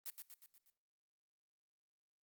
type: noise with echo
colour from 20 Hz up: blue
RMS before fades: -45 dBFS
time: 0.06-0.1 s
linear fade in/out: 0 ms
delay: 120 ms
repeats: 5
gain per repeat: -5 dB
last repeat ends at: 0.7 s
effects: noise-tail reverb RT60 0.6 s tail -20 dB re dry + Opus 32 kbps